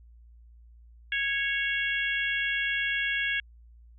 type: harmonic tone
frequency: 552 Hz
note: C#5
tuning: 7 cents flat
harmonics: 3 / 4 / 5 / 6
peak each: -29 / -31 / -33 / -35 dBFS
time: 1.12-3.4 s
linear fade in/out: 2 ms
effects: added 58 Hz sine -50 dBFS peak until 3.98 s